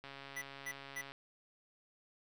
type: click train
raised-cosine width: 0.3 ms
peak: -33 dBFS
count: 150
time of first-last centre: 0.04-1.12 s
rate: 138 Hz
type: tone bursts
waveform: square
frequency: 1975.5 Hz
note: B6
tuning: in tune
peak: -40 dBFS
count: 3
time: 0.36-1.017 s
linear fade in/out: 10 ms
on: 59 ms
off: 240 ms
effects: none